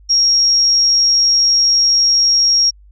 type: tone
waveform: sine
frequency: 5588 Hz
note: F8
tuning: in tune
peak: -9 dBFS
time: 0.09-2.71 s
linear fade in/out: 20 ms
effects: added 50 Hz sine -41 dBFS peak until 2.91 s